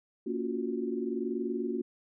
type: chord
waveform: sine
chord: Gb major seventh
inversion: first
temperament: equal with one note detuned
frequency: 233.1 / 281.5 / 349.2 / 370 Hz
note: Bb3 / Db4 / F4 / Gb4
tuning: 0 / +27 / 0 / 0 cents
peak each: -35 / -37 / -36 / -35 dBFS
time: 0.26-1.82 s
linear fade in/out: 10 ms
effects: none